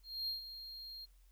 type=tone with ADSR envelope; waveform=triangle; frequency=4221 Hz; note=C8; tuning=14 cents sharp; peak=-34 dBFS; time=0.03-1.06 s; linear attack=250 ms; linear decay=130 ms; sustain=-11 dB; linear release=19 ms; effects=added 44 Hz sine -61 dBFS peak until 1.31 s + white hiss -75 dBFS RMS until 1.31 s